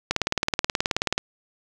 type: click train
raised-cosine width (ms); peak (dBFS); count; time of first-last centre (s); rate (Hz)
0.2; -4; 21; 0.11-1.18; 18.7
effects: none